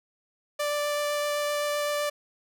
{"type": "tone with vibrato", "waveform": "sawtooth", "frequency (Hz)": 587.3, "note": "D5", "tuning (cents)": 0, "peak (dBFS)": -22, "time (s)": [0.59, 2.1], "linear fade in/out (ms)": 10, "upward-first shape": "triangle", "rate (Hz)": 7.8, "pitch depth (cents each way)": 8, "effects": []}